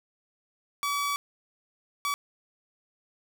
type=tone bursts at uneven times; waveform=sawtooth; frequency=1143 Hz; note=D6; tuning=47 cents flat; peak=-23 dBFS; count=2; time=0.83-1.16 / 2.05-2.14 s; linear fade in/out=0 ms; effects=none